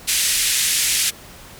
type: band-pass noise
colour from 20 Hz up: white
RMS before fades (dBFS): -19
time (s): 0.07-1.11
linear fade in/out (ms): 20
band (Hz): 1900 to 11000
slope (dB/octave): 24
effects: pink hiss -41 dBFS RMS until 1.59 s